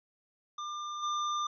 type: tone with level steps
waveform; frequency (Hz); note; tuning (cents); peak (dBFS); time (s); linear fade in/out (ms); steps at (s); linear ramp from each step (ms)
square; 1197; D6; +33; -37 / -31; 0.58-1.47; 5; 1.02; 20
effects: resampled to 16000 Hz